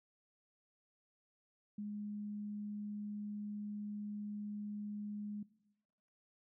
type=tone; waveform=sine; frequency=207.7 Hz; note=G#3; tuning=in tune; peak=-40 dBFS; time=1.78-5.43 s; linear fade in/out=5 ms; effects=noise-tail reverb RT60 1.0 s tail -20 dB re dry

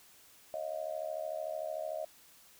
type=tone with amplitude modulation; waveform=sine; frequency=633 Hz; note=D#5; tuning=30 cents sharp; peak=-31 dBFS; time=0.54-2.05 s; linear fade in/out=0 ms; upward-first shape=sine; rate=73.4 Hz; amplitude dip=95%; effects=white hiss -60 dBFS RMS until 2.59 s

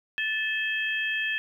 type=tone cluster; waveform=sine; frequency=1749 / 2601 / 3204 Hz; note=A6 / E7 / G7; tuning=-11 / -24 / +37 cents; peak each=-28 / -30 / -34 dBFS; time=0.18-1.38 s; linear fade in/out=0 ms; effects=10-bit

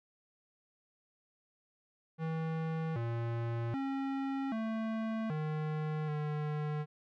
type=tone with pitch steps; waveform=square; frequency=161.1 / 116.6 / 271.6 / 222.2 / 154.1 / 150.5 Hz; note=E3 / A#2 / C#4 / A3 / D#3 / D3; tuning=-39 / +1 / -35 / +17 / -16 / +43 cents; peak=-34 dBFS; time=2.18-6.86 s; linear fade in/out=50 ms; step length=780 ms; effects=low-pass 2000 Hz 12 dB/octave

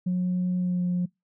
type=tone with pitch glide; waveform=sine; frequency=181 to 178.3 Hz; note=F#3 to F3; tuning=-38 to +36 cents; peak=-21 dBFS; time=0.06-1.06 s; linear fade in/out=10 ms; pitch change=-26 cents; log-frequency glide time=0.59-0.83 s; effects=noise-tail reverb RT60 0.2 s tail -26 dB re dry + tanh soft clip ceiling -20 dBFS

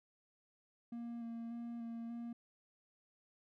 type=tone with vibrato; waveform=triangle; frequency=233.1 Hz; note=A#3; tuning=in tune; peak=-40 dBFS; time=0.92-2.33 s; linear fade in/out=5 ms; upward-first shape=square; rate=1.7 Hz; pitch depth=15 cents each way; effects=none

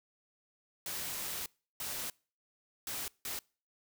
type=noise bursts at uneven times; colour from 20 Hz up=white; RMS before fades=-39 dBFS; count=4; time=0.86-1.46 / 1.8-2.1 / 2.87-3.08 / 3.25-3.39 s; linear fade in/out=2 ms; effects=noise-tail reverb RT60 0.4 s tail -26 dB re dry

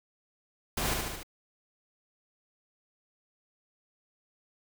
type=noise with echo; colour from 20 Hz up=pink; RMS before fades=-31 dBFS; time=0.77-0.94 s; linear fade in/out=5 ms; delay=73 ms; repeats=4; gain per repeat=-3 dB; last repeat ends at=1.232 s; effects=none

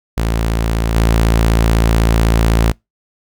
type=tone with level steps; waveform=sawtooth; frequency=56 Hz; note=A1; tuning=31 cents sharp; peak=-10 / -6 dBFS; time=0.17-2.72 s; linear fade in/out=10 ms; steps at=0.95 s; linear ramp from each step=10 ms; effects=noise-tail reverb RT60 0.2 s tail -26 dB re dry

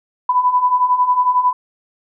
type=beating tone pair; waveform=sine; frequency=987.8 / 998.8 Hz; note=B5 / B5; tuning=0 / +19 cents; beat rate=11 Hz; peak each=-18 / -13 dBFS; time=0.29-1.53 s; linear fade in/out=5 ms; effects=none

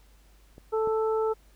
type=clicks; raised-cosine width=2 ms; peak=-33 / -26 dBFS; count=2; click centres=0.581 / 0.874 s
type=harmonic tone; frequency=440 Hz; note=A4; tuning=in tune; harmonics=1 / 2 / 3; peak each=-24 / -33 / -35 dBFS; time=0.72-1.34 s; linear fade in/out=20 ms
effects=added 50 Hz sine -55 dBFS peak until 1.55 s + pink hiss -63 dBFS RMS until 1.55 s

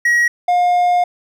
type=tone pair in turn; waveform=triangle; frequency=1904 / 711.8 Hz; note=A#6 / F5; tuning=+36 / +33 cents; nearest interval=octave + perfect fourth; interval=1703 cents; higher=first; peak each=-9 dBFS; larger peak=neither; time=0.05-0.28 / 0.48-1.04 s; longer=second; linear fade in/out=5 ms; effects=none

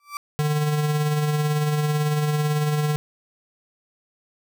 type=tone with exponential growth; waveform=35% pulse; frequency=1165 Hz; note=D6; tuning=14 cents flat; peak=-24 dBFS; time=0-0.17 s; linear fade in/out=1 ms; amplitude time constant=35 ms
type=tone with tremolo; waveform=square; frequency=150 Hz; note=D3; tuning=37 cents sharp; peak=-19 dBFS; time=0.39-2.96 s; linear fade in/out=0 ms; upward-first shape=sine; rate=18 Hz; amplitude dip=35%
effects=none

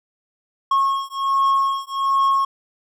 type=beating tone pair; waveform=triangle; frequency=1090 / 1091.3 Hz; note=C#6 / C#6; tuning=-29 / -27 cents; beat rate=1.3 Hz; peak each=-18 dBFS; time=0.71-2.45 s; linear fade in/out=5 ms; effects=none

